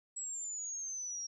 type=exponential sweep; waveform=sine; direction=down; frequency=7810 to 5600 Hz; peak=-38 dBFS; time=0.16-1.27 s; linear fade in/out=10 ms; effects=none